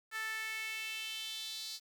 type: tone with high-pass filter sweep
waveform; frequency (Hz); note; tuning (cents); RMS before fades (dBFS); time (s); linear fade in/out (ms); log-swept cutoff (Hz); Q
sawtooth; 440; A4; 0; -41; 0.11-1.8; 50; 1600 to 4500; 4
effects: 10-bit